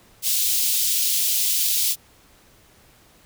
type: high-pass noise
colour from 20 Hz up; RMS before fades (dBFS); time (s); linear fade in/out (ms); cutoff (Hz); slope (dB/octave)
white; -21; 0.22-1.96; 50; 3000; 24
effects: pink hiss -54 dBFS RMS until 3.25 s